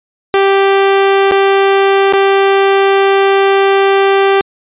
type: tone with dropouts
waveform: sawtooth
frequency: 392 Hz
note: G4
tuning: in tune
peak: -3 dBFS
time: 0.34-4.41 s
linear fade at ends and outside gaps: 0 ms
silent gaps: 1.312-1.32 / 2.125-2.135 s
effects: resampled to 8000 Hz